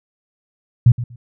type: tone with echo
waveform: sine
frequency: 120 Hz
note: B2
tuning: 49 cents flat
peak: -5 dBFS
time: 0.86-0.92 s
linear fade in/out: 5 ms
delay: 120 ms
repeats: 2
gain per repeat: -15 dB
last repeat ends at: 1.16 s
effects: none